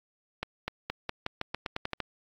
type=accelerating click train; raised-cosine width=0.3 ms; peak=-15 dBFS; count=12; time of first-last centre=0.43-2.003 s; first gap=250 ms; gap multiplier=0.88; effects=AAC 48 kbps